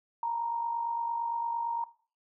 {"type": "tone with amplitude modulation", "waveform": "sine", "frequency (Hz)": 932.3, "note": "A#5", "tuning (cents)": 0, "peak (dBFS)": -27, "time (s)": [0.23, 1.84], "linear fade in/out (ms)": 2, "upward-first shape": "sine", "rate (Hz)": 48.8, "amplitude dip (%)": 45, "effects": ["noise-tail reverb RT60 0.4 s tail -17 dB re dry"]}